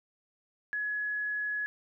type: tone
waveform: sine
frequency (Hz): 1689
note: G#6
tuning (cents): +29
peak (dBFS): -30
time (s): 0.73-1.66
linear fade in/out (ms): 0
effects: none